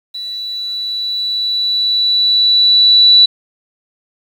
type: tone with level ramp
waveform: sine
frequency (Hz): 3951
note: B7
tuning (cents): 0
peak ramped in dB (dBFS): -22 to -3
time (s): 0.14-3.26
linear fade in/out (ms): 10
effects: 7-bit